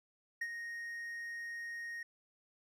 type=tone with ADSR envelope; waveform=triangle; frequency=1864.7 Hz; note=A#6; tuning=in tune; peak=-32 dBFS; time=0.41-2.03 s; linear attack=7 ms; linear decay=53 ms; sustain=-7 dB; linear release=4 ms; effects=none